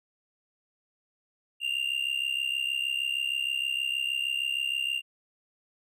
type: tone with amplitude modulation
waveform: triangle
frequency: 2794 Hz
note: F7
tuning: in tune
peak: -22 dBFS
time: 1.6-5.02 s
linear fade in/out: 50 ms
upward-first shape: sine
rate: 66.4 Hz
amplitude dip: 80%
effects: none